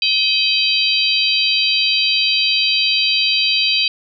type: harmonic tone with a mistuned harmonic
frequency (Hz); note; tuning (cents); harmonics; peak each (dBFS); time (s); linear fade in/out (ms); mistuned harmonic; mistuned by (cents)
780; G5; -9; 3 / 4 / 5 / 6; -19 / -19 / -19 / -19; 0.02-3.88; 2; 3; +140
effects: none